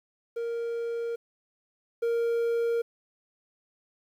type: tone pair in turn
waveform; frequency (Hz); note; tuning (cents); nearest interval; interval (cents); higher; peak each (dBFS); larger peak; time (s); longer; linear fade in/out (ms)
triangle; 466.2 / 466.2; A#4 / A#4; 0 / 0; unison; 0; neither; -27 / -22; second; 0.36-1.16 / 2.02-2.82; neither; 10
effects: 10-bit